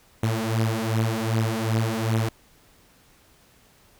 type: beating tone pair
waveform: sawtooth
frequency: 110.7 / 113.3 Hz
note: A2 / A#2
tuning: +11 / -49 cents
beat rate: 2.6 Hz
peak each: -21 dBFS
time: 0.23-2.29 s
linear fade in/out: 5 ms
effects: pink hiss -57 dBFS RMS until 3.99 s